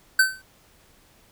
square tone with exponential decay, 1535 Hz, G6, 37 cents flat, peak -12 dBFS, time 0.19-0.42 s, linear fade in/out 5 ms, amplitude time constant 49 ms, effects pink hiss -57 dBFS RMS until 1.31 s

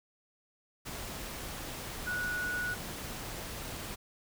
sine tone in noise, 1466 Hz, F#6, 16 cents flat, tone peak -32 dBFS, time 2.06-2.75 s, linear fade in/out 20 ms, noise pink, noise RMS -41 dBFS, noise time 0.85-3.96 s, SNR +6 dB, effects none

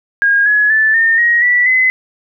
sine tone with pitch steps, 1628 / 1689.3 / 1752.9 / 1818.9 / 1887.4 / 1958.5 / 2032 Hz, G#6 / G#6 / A6 / A#6 / A#6 / B6 / B6, -35 / +29 / -7 / -43 / +21 / -15 / +49 cents, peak -8 dBFS, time 0.22-1.9 s, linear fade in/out 0 ms, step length 240 ms, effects none

